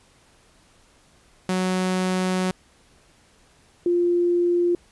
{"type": "tone pair in turn", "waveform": ["sawtooth", "sine"], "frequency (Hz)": [185, 349.2], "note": ["F#3", "F4"], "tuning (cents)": [0, 0], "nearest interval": "major seventh", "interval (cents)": 1100, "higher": "second", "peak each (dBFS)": -17, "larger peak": "neither", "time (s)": [[1.49, 2.51], [3.86, 4.75]], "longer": "first", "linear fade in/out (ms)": 2, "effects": ["pink hiss -57 dBFS RMS until 4.91 s", "resampled to 24000 Hz"]}